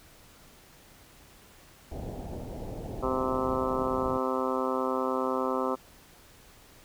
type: low-pass noise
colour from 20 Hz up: pink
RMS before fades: -38 dBFS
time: 1.91-4.18 s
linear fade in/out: 10 ms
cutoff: 810 Hz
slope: 48 dB/octave
type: harmonic tone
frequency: 130 Hz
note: C3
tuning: 11 cents flat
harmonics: 2 / 3 / 4 / 5 / 6 / 7 / 8 / 9 / 10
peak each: -33 / -33 / -32 / -39 / -40 / -38 / -35 / -37 / -37 dBFS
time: 3.02-5.76 s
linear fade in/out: 20 ms
effects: pink hiss -55 dBFS RMS until 6.84 s